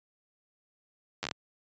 slowing click train, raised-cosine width 0.2 ms, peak -15 dBFS, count 6, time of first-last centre 1.23-1.312 s, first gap 10 ms, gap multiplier 1.25, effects high-pass 100 Hz 12 dB/octave + resampled to 16000 Hz

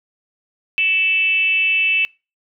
sine tone with frequency modulation, 2637 Hz, E7, in tune, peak -14 dBFS, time 0.78-2.05 s, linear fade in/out 0 ms, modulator 376 Hz, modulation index 0.55, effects noise-tail reverb RT60 0.3 s tail -25 dB re dry

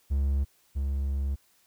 triangle tone pair in turn, 69.3 / 68.96 Hz, C#2 / C#2, 0 / -8 cents, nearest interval unison, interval 8 cents, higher first, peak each -21 / -24 dBFS, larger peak first, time 0.1-0.45 / 0.75-1.36 s, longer second, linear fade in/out 20 ms, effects white hiss -65 dBFS RMS until 1.66 s

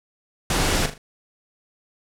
pink noise with echo, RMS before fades -21 dBFS, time 0.5-0.86 s, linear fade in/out 2 ms, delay 40 ms, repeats 3, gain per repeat -9 dB, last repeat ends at 0.98 s, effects low-pass 10000 Hz 12 dB/octave

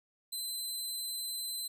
20% pulse tone, 4055 Hz, B7, 45 cents sharp, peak -30 dBFS, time 0.32-1.68 s, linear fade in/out 10 ms, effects none

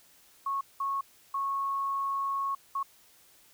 sine tone bursts at uneven times, 1100 Hz, C#6, 14 cents flat, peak -28 dBFS, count 4, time 0.46-0.61 / 0.8-1.01 / 1.34-2.55 / 2.75-2.83 s, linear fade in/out 5 ms, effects white hiss -60 dBFS RMS until 3.53 s

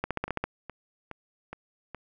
two click trains, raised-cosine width 0.5 ms, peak -23 / -13 dBFS, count 5 / 7, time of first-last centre 0.28-1.947 / 0.04-0.44 s, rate 2.4 / 15 Hz, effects none

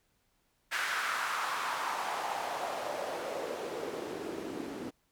white noise with band-pass filter sweep, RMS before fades -36 dBFS, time 0.71-4.91 s, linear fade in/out 20 ms, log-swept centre 1600 to 270 Hz, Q 2.6, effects pink hiss -74 dBFS RMS until 5.11 s

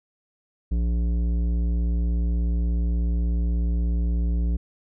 sine tone with tanh clipping, 58.27 Hz, A#1, in tune, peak -22 dBFS, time 0.71-4.57 s, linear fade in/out 10 ms, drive 12 dB, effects none

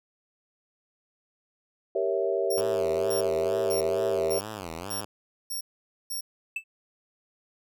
sine chord, G diminished seventh, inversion none, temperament equal, 392 / 466.2 / 554.4 / 659.3 Hz, G4 / Bb4 / Db5 / Fb5, 0 / 0 / 0 / 0 cents, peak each -28 / -30 / -30 / -30 dBFS, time 1.95-4.39 s, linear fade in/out 5 ms
10% pulse tone bursts, 5560 Hz, F8, 9 cents flat, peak -25 dBFS, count 7, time 2.5-6.21 s, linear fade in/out 10 ms, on 110 ms, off 490 ms
5% pulse tone with vibrato, 94 Hz, F#2, 28 cents sharp, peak -24 dBFS, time 2.57-5.05 s, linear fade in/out 5 ms, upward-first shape sine, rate 2.2 Hz, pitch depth 270 cents each way
triangle tone with exponential decay, 2637 Hz, E7, in tune, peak -23 dBFS, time 6.56-6.64 s, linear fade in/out 5 ms, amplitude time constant 17 ms
effects none

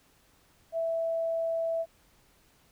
sine tone, 659.3 Hz, E5, in tune, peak -27 dBFS, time 0.72-1.86 s, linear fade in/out 50 ms, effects pink hiss -64 dBFS RMS until 2.71 s

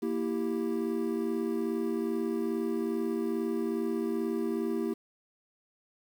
triangle chord, E diminished, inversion second, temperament equal, 233.1 / 329.6 / 392 Hz, Bb3 / E4 / G4, 0 / 0 / 0 cents, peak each -31 dBFS, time 0.02-4.94 s, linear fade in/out 10 ms, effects 9-bit

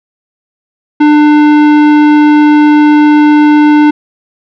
sine tone with tanh clipping, 298.7 Hz, D4, 29 cents sharp, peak -4 dBFS, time 1-3.91 s, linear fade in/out 10 ms, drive 16 dB, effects none

